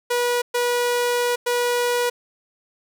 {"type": "tone bursts at uneven times", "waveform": "sawtooth", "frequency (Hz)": 485.3, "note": "B4", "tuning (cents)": -30, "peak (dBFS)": -15, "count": 3, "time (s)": [[0.1, 0.42], [0.54, 1.36], [1.46, 2.1]], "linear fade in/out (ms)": 10, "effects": []}